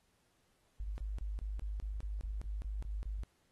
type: tone bursts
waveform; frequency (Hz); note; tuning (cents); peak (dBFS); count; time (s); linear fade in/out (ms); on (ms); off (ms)
sine; 51; G#1; -31; -36; 12; 0.8-3.235; 0; 180; 25
effects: pink hiss -75 dBFS RMS until 3.51 s + AAC 32 kbps